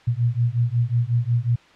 sine beating tone pair, 116.54 / 122.04 Hz, A#2 / B2, 0 / -20 cents, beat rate 5.5 Hz, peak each -21 dBFS, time 0.07-1.56 s, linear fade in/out 10 ms, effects white hiss -51 dBFS RMS until 1.75 s + low-pass 3000 Hz 12 dB/octave

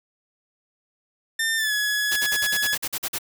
sawtooth tone with pitch glide, 1800 to 1689.2 Hz, A6 to G#6, +39 to +29 cents, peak -18 dBFS, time 1.39-2.75 s, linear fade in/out 5 ms, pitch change -110 cents, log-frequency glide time 1.57-1.73 s
white noise bursts, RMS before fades -27 dBFS, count 11, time 2.11-3.186 s, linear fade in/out 10 ms, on 56 ms, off 46 ms
effects none

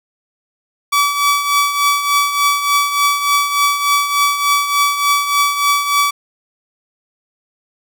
sawtooth tone with tremolo, 1147 Hz, D6, 41 cents flat, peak -6 dBFS, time 0.92-6.11 s, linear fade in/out 10 ms, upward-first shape triangle, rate 3.4 Hz, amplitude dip 65%, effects none

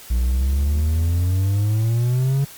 triangle exponential sweep, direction up, 58.27 to 140.6 Hz, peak -14 dBFS, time 0.1-2.45 s, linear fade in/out 10 ms, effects white hiss -41 dBFS RMS until 2.57 s + Opus 48 kbps

